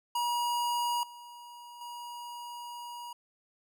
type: tone with level steps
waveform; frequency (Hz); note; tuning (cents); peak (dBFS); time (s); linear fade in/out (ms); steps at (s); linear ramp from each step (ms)
square; 958; A#5; +47; -29 / -47 / -41; 0.15-3.13; 5; 1.03 / 1.81; 2
effects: none